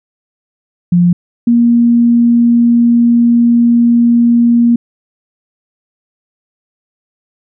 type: tone pair in turn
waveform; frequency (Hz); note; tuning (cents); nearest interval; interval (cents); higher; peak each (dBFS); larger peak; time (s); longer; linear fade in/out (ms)
sine; 175.1 / 236.3; F3 / A#3; +5 / +24; perfect fourth; 519; second; -5; neither; 0.92-1.13 / 1.47-4.76; second; 5
effects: none